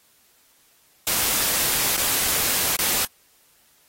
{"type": "noise with dropouts", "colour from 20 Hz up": "white", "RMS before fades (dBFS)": -22, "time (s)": [1.07, 3.05], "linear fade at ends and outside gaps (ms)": 1, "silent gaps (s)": [[1.966, 1.978], [2.761, 2.789]], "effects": ["white hiss -59 dBFS RMS until 3.88 s", "AAC 48 kbps"]}